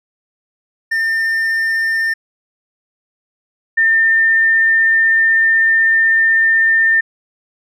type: tone pair in turn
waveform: triangle / sine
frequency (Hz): 1804 / 1804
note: A6 / A6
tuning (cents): +43 / +43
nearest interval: unison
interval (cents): 0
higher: neither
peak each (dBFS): -12 / -9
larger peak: second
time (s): 0.91-2.14 / 3.77-7.01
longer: second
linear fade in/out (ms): 10
effects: none